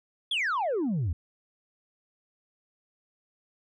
sine exponential sweep, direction down, 3522 to 74.8 Hz, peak -23 dBFS, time 0.31-1.13 s, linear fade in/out 5 ms, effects tanh soft clip ceiling -24 dBFS

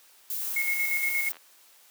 violet noise, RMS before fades -32 dBFS, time 0.3-1.32 s, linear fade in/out 2 ms
click train, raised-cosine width 0.3 ms, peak -31 dBFS, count 80, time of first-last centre 0.42-1.368 s, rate 83.3 Hz
sine tone with tremolo, 2166 Hz, C#7, 41 cents flat, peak -24 dBFS, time 0.56-1.29 s, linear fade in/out 5 ms, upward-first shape square, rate 8.5 Hz, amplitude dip 45%
effects white hiss -57 dBFS RMS until 1.9 s + high-pass 400 Hz 12 dB/octave

